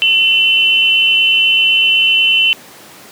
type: tone pair together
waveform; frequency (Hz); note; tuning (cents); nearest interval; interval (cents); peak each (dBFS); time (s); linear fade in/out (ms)
sine; 2704 / 3035; E7 / F#7; +43 / +43; major second; 200; -11; 0.02-2.53; 0
effects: pink hiss -37 dBFS RMS until 3.11 s + high-pass 200 Hz 12 dB/octave